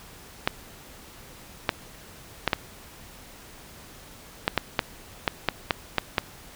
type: clicks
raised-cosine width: 0.3 ms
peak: -4 dBFS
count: 12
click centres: 0.475 / 1.692 / 2.477 / 2.532 / 4.479 / 4.577 / 4.792 / 5.278 / 5.487 / 5.708 / 5.983 / 6.182 s
effects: pink hiss -47 dBFS RMS until 6.55 s